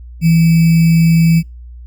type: tone with sample-and-hold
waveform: sine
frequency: 164.81 Hz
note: E3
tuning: in tune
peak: -6 dBFS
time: 0.21-1.43 s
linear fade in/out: 50 ms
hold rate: 2450 Hz
effects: added 60 Hz sine -30 dBFS peak until 1.86 s + Opus 48 kbps